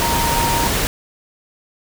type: tone in noise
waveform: sine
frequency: 932 Hz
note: A#5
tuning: 1 cent flat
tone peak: -19 dBFS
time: 0.02-0.67 s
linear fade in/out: 0 ms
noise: pink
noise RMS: -19 dBFS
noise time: 0-0.87 s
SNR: -3 dB
effects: none